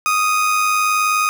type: tone with amplitude modulation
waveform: 30% pulse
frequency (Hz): 1244.5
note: D#6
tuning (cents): 0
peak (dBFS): -10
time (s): 0.06-1.29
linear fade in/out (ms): 0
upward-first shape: sine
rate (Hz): 99.5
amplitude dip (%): 40
effects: none